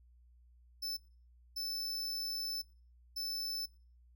45% pulse tone bursts at uneven times, 5274 Hz, E8, in tune, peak -37 dBFS, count 3, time 0.82-0.97 / 1.56-2.62 / 3.16-3.66 s, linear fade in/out 10 ms, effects noise-tail reverb RT60 0.4 s tail -22 dB re dry + added 60 Hz sine -60 dBFS peak until 4.15 s

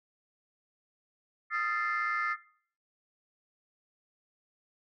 sine chord, F dominant seventh, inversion third, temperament equal with one note detuned, 1244.5 / 1361.9 / 1760 / 2093 Hz, Eb6 / F6 / A6 / C7, 0 / -44 / 0 / 0 cents, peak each -33 dBFS, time 1.5-2.37 s, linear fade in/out 50 ms, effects noise-tail reverb RT60 0.5 s tail -19 dB re dry + tanh soft clip ceiling -22 dBFS

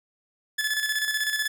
sawtooth tone with tremolo, 1725 Hz, A6, 35 cents flat, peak -19 dBFS, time 0.58-1.48 s, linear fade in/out 10 ms, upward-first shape square, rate 16 Hz, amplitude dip 50%, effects none

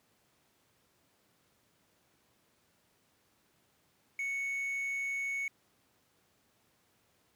triangle tone with quantisation, 2217 Hz, C#7, in tune, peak -31 dBFS, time 4.19-5.48 s, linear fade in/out 2 ms, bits 10, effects pink hiss -71 dBFS RMS until 7.35 s + high-pass 100 Hz 12 dB/octave

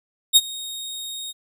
sawtooth tone with ADSR envelope, 3729 Hz, A#7, in tune, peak -5 dBFS, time 0.33-1.33 s, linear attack 33 ms, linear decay 39 ms, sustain -22 dB, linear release 28 ms, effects none

